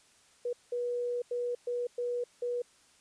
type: tone bursts at uneven times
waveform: sine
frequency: 485.4 Hz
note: B4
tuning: 30 cents flat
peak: -30 dBFS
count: 6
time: 0.45-0.53 / 0.72-1.22 / 1.31-1.55 / 1.67-1.87 / 1.98-2.24 / 2.42-2.62 s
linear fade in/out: 5 ms
effects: white hiss -63 dBFS RMS until 3 s + resampled to 22050 Hz